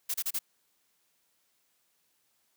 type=noise bursts; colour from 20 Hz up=blue; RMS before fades=-31 dBFS; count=4; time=0.09-0.391 s; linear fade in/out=10 ms; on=52 ms; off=31 ms; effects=white hiss -73 dBFS RMS until 2.56 s + high-pass 100 Hz 12 dB/octave